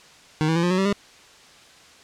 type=tone with pitch steps; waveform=25% pulse; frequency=155 / 161.96 / 169.22 / 176.82 / 184.75 / 193.04 / 201.7 Hz; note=D#3 / E3 / E3 / F3 / F#3 / G3 / G3; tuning=-6 / -30 / +46 / +22 / -2 / -26 / +50 cents; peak=-15 dBFS; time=0.41-0.928 s; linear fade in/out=0 ms; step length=74 ms; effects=white hiss -49 dBFS RMS until 2.03 s + low-pass 6000 Hz 12 dB/octave